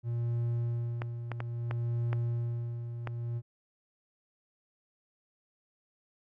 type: tone with tremolo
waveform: triangle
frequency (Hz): 118.2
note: A#2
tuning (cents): +24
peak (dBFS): -26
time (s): 0.03-3.42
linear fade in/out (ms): 50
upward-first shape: sine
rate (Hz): 0.6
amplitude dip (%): 60
type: clicks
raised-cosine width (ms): 0.5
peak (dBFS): -21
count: 6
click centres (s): 1.019 / 1.317 / 1.404 / 1.711 / 2.13 / 3.073
effects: none